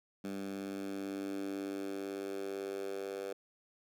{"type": "tone with high-pass filter sweep", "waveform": "10% pulse", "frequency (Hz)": 98, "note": "G2", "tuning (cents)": 0, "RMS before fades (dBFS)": -40, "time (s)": [0.24, 3.33], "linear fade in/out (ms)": 5, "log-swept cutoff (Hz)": [220, 450], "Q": 3.8, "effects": []}